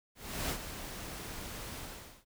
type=noise with ADSR envelope; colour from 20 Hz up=pink; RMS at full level=-34 dBFS; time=0.15-2.25 s; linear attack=350 ms; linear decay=73 ms; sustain=-9 dB; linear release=460 ms; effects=none